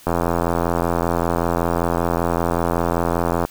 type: click train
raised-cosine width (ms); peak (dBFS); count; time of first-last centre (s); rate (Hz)
1; -5; 289; 0.07-3.45; 85.2
effects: white hiss -46 dBFS RMS until 3.5 s